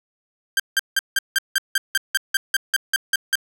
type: tone bursts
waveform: sawtooth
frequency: 1582 Hz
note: G6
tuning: 15 cents sharp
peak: -12 dBFS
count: 15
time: 0.57-3.355 s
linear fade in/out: 2 ms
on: 27 ms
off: 170 ms
effects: none